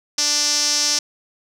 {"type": "tone with band-pass filter", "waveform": "sawtooth", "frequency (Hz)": 294.3, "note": "D4", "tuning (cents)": 4, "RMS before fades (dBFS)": -19, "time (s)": [0.18, 0.99], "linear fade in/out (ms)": 5, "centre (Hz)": 5600, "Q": 5.3, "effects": []}